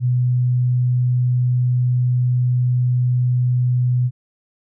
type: tone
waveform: sine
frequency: 124.4 Hz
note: B2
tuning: 13 cents sharp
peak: -14 dBFS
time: 0-4.11 s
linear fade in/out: 50 ms
effects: none